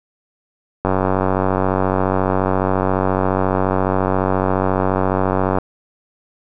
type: click train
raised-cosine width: 1 ms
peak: -3 dBFS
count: 448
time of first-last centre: 0.85-5.585 s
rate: 94.4 Hz
effects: none